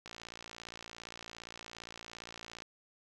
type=click train; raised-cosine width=0.2 ms; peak=-28 dBFS; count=148; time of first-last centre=0.06-2.621 s; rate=57.4 Hz; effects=none